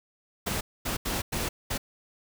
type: noise bursts at uneven times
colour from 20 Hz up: pink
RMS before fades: -30 dBFS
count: 5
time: 0.46-0.61 / 0.85-0.97 / 1.05-1.22 / 1.32-1.49 / 1.7-1.78 s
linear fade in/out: 10 ms
effects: none